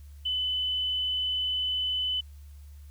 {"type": "tone", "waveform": "sine", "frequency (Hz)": 3011, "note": "F#7", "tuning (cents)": 30, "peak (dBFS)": -26, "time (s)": [0.25, 2.21], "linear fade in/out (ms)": 10, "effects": ["added 72 Hz sine -44 dBFS peak until 2.9 s", "white hiss -64 dBFS RMS until 2.9 s"]}